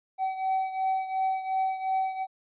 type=beating tone pair; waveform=triangle; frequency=761 / 763.8 Hz; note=F#5 / G5; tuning=+48 / -45 cents; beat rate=2.8 Hz; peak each=-25 / -30 dBFS; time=0.18-2.27 s; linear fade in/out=50 ms; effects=resampled to 8000 Hz